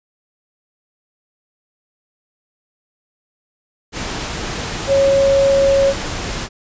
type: tone in noise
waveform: sine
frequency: 550 Hz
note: C#5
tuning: 14 cents flat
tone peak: -10 dBFS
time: 4.87-5.94 s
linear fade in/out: 50 ms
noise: pink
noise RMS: -24 dBFS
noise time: 3.92-6.49 s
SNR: +11 dB
effects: resampled to 16000 Hz